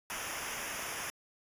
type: noise with comb filter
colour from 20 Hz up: pink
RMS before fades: -39 dBFS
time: 0.1-1.1 s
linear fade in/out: 0 ms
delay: 0.24 ms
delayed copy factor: -0.85
effects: resampled to 32000 Hz